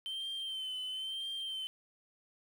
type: tone with vibrato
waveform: sine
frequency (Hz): 3100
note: G7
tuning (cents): -20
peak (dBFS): -34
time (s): 0.06-1.67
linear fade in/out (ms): 0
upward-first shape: sine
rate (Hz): 1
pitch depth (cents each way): 43
effects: tanh soft clip ceiling -36 dBFS + 10-bit